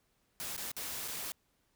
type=noise with dropouts; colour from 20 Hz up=white; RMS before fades=-40 dBFS; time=0.4-1.32 s; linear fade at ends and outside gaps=0 ms; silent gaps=0.565-0.578 / 0.716-0.766 / 1.078-1.082 s; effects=pink hiss -75 dBFS RMS until 1.75 s